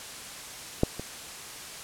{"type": "clicks", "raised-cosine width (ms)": 2, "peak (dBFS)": [-7, -21], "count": 2, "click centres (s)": [0.834, 0.996], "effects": ["white hiss -41 dBFS RMS until 1.83 s", "low-pass 10000 Hz 12 dB/octave"]}